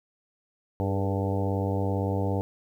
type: harmonic tone with a mistuned harmonic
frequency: 97.6 Hz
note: G2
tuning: 7 cents flat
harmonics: 1 / 2 / 3 / 4 / 5 / 6 / 7 / 8 / 9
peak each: -27 / -33 / -33 / -36 / -33 / -38 / -39 / -39 / -39 dBFS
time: 0.8-2.41 s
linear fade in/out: 0 ms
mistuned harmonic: 4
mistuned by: +61 cents
effects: 10-bit